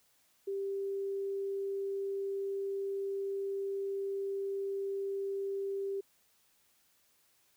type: tone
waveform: sine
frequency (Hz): 393.6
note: G4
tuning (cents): +7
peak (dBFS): -33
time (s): 0.47-6.01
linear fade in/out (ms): 10
effects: white hiss -70 dBFS RMS until 7.56 s